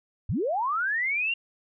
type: linear sweep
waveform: sine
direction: up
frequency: 62 to 2815 Hz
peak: -24 dBFS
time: 0.29-1.34 s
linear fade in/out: 5 ms
effects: none